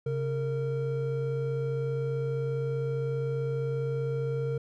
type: tone pair together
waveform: triangle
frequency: 135.2 / 460.8 Hz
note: C#3 / A#4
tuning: -43 / -20 cents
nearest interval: octave + major sixth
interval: 2123 cents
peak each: -28 / -29 dBFS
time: 0.06-4.58 s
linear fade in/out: 5 ms
effects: none